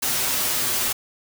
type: noise with comb filter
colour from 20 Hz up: white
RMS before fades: -23 dBFS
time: 0.02-0.93 s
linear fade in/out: 10 ms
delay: 7.9 ms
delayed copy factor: +0.6
effects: none